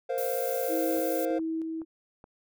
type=chord; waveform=triangle; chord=Bb suspended second; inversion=none; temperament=equal; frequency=466.2 / 523.3 / 698.5 Hz; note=Bb4 / C5 / F5; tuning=0 / 0 / 0 cents; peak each=-31 / -28 / -33 dBFS; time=0.09-1.39 s; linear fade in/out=10 ms
type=noise; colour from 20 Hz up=violet; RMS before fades=-37 dBFS; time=0.18-1.25 s; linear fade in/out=0 ms
type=tone with tremolo; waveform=sine; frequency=323 Hz; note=E4; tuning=35 cents flat; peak=-28 dBFS; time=0.68-1.85 s; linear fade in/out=50 ms; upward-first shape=square; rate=1.6 Hz; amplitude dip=30%
type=click train; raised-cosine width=1 ms; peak=-35 dBFS; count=4; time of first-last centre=0.97-2.241 s; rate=2.36 Hz
effects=none